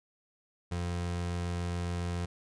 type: tone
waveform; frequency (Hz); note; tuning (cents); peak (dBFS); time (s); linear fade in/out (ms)
30% pulse; 87.31; F2; 0; -29; 0.71-2.26; 10
effects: resampled to 22050 Hz